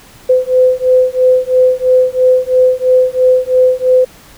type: beating tone pair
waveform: sine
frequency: 508 / 511 Hz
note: B4 / C5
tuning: +49 / -41 cents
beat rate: 3 Hz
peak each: -10 dBFS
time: 0.29-4.05 s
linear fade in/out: 10 ms
effects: pink hiss -40 dBFS RMS until 4.37 s